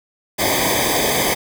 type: noise with comb filter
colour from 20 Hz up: pink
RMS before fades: -18 dBFS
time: 0.38-1.35 s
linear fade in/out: 20 ms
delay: 0.72 ms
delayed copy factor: -1
effects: none